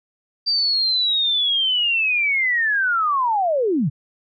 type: linear sweep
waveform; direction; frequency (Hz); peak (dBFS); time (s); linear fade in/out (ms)
sine; down; 4699 to 116.54; -16; 0.46-3.9; 20
effects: MP3 64 kbps